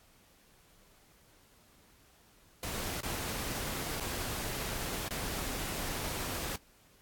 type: noise with dropouts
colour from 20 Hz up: pink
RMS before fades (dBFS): -37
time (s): 2.63-6.56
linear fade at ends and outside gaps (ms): 2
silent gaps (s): 3.007-3.031 / 4-4.005 / 5.083-5.107
effects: pink hiss -63 dBFS RMS until 7.01 s + AAC 64 kbps